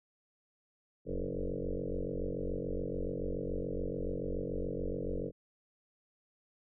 sine tone with frequency modulation, 233.1 Hz, A#3, in tune, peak -33 dBFS, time 1.05-5.32 s, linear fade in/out 50 ms, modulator 47 Hz, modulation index 6.2, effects none

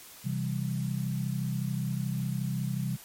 sine chord, C major, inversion none, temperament equal, 130.81 / 164.81 / 196 Hz, C3 / E3 / G3, 0 / 0 / 0 cents, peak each -31 / -34 / -34 dBFS, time 0.24-2.97 s, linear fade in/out 20 ms, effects white hiss -49 dBFS RMS until 3.04 s + MP3 64 kbps

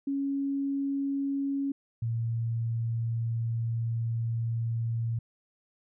sine tone pair in turn, 277.2 / 115.18 Hz, C#4 / A#2, 0 / -20 cents, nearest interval octave + minor third, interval 1520 cents, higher first, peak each -27 dBFS, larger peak neither, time 0.07-1.72 / 2.02-5.19 s, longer second, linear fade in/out 5 ms, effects none

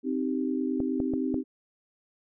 sine chord, C minor, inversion none, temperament equal, 261.6 / 311.1 / 392 Hz, C4 / Eb4 / G4, 0 / 0 / 0 cents, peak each -28 / -31 / -34 dBFS, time 0.03-1.44 s, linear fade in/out 50 ms
clicks, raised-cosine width 2 ms, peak -20 dBFS, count 4, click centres 0.803 / 1.002 / 1.137 / 1.343 s
effects none

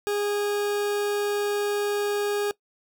40% pulse tone, 410.9 Hz, G#4, 18 cents flat, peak -23 dBFS, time 0.07-2.51 s, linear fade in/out 0 ms, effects noise-tail reverb RT60 0.1 s tail -21 dB re dry

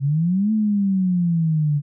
sine exponential two-way sweep, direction up then down, 133.4 to 220 to 143.2 Hz, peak -16 dBFS, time 0-1.82 s, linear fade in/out 50 ms, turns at 0.52 s, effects none

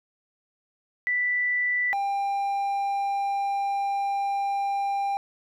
sine / triangle tone pair in turn, 1975.5 / 796.3 Hz, B6 / G5, 0 / +27 cents, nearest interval octave + major third, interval 1573 cents, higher first, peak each -22 dBFS, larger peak neither, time 1.07-1.93 / 1.93-5.17 s, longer second, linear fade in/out 0 ms, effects none

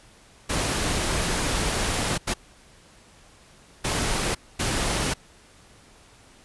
pink noise bursts at uneven times, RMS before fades -25 dBFS, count 4, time 0.49-2.18 / 2.27-2.34 / 3.84-4.35 / 4.59-5.14 s, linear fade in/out 10 ms, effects pink hiss -53 dBFS RMS until 6.44 s + resampled to 24000 Hz

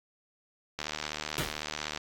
click train, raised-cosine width 0.2 ms, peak -16 dBFS, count 91, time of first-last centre 0.79-1.974 s, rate 76 Hz
pink noise with exponential decay, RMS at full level -28 dBFS, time 1.38-1.63 s, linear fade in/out 2 ms, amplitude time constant 54 ms
effects AAC 64 kbps

